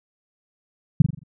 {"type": "tone with echo", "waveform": "sine", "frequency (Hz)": 149.3, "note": "D3", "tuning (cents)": 29, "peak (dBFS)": -6, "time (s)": [1, 1.02], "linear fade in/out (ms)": 5, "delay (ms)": 43, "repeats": 5, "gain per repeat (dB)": -7, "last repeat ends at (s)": 1.235, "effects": []}